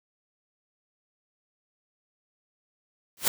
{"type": "noise with exponential growth", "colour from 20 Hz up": "white", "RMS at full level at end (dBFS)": -18, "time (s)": [3.17, 3.28], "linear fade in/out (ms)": 1, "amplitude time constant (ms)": 22, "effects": []}